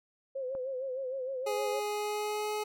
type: tone with vibrato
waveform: sine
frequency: 523.3 Hz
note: C5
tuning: in tune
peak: -33 dBFS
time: 0.35-1.8 s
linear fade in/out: 10 ms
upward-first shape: sine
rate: 6.5 Hz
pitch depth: 73 cents each way
type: click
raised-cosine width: 1 ms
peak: -32 dBFS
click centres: 0.551 s
type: tone with pitch glide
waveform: 25% pulse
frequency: 416.7 to 423 Hz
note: G#4 to G#4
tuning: +6 to +32 cents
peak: -28 dBFS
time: 1.46-2.64 s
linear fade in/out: 10 ms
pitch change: +26 cents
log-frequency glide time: 1.86-2.52 s
effects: none